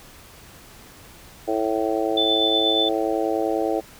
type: harmonic tone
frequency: 110 Hz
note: A2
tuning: in tune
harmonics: 3 / 4 / 5 / 6 / 7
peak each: -25 / -26 / -27 / -28 / -28 dBFS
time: 1.47-3.81 s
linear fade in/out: 20 ms
type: tone with tremolo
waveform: sine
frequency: 3520 Hz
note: A7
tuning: in tune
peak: -18 dBFS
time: 2.17-2.89 s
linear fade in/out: 5 ms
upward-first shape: sine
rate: 8.3 Hz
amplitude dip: 30%
effects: pink hiss -46 dBFS RMS until 3.99 s